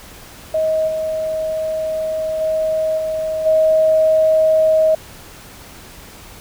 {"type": "tone with level steps", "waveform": "sine", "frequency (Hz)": 632, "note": "D#5", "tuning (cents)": 27, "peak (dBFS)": [-14, -18, -15, -18, -10], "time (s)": [0.54, 4.95], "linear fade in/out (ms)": 5, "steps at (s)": [0.87, 2.4, 2.97, 3.45], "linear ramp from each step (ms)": 20, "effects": ["pink hiss -39 dBFS RMS until 6.4 s"]}